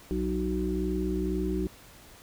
harmonic tone, 62 Hz, B1, 7 cents sharp, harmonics 1 / 3 / 5 / 6, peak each -32 / -32 / -32 / -32 dBFS, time 0.11-1.67 s, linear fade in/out 0 ms, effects pink hiss -52 dBFS RMS until 2.22 s

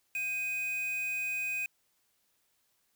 triangle tone with quantisation, 2500 Hz, D#7, 8 cents sharp, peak -30 dBFS, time 0.15-1.66 s, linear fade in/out 2 ms, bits 7, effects white hiss -74 dBFS RMS until 2.95 s

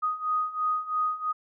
sine beating tone pair, 1244.5 / 1247.5 Hz, D#6 / D#6, 0 / +4 cents, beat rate 3 Hz, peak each -30 / -27 dBFS, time 0.02-1.33 s, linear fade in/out 20 ms, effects none

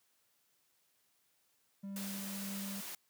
triangle tone with tremolo, 197.2 Hz, G3, 11 cents sharp, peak -38 dBFS, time 1.83-2.81 s, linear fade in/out 10 ms, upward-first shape triangle, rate 1.7 Hz, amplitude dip 25%
white high-pass noise, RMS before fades -45 dBFS, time 1.96-2.95 s, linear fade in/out 2 ms, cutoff 160 Hz, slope 12 dB/octave
effects white hiss -75 dBFS RMS until 3.09 s + high-pass 80 Hz 12 dB/octave

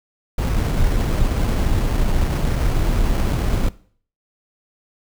brown noise with sample-and-hold, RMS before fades -18 dBFS, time 0.38-3.69 s, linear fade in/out 5 ms, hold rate 3675 Hz, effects noise-tail reverb RT60 0.5 s tail -19 dB re dry

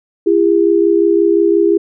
sine tone pair together, 337.8 / 403.5 Hz, E4 / G#4, +42 / -50 cents, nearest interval minor third, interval 308 cents, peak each -11 dBFS, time 0.26-1.78 s, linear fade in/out 10 ms, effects none

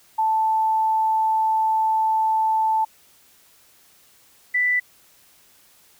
sine tone pair in turn, 880 / 1982.4 Hz, A5 / B6, 0 / +6 cents, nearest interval octave + major second, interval 1406 cents, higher second, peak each -17 / -17 dBFS, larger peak neither, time 0.18-2.85 / 4.54-4.8 s, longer first, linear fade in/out 10 ms, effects white hiss -55 dBFS RMS until 5.99 s

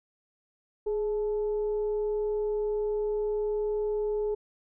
sine tone with frequency modulation, 419.3 Hz, G#4, 17 cents sharp, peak -26 dBFS, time 0.86-4.35 s, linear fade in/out 10 ms, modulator 449 Hz, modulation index 0.25, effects none

